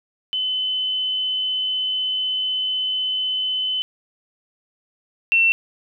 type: tone pair in turn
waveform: sine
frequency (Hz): 3032 / 2701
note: F#7 / E7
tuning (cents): +42 / +42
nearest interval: major second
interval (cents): 200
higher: first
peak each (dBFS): -20 / -13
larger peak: second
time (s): 0.33-3.82 / 5.32-5.52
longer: first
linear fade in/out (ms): 0
effects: none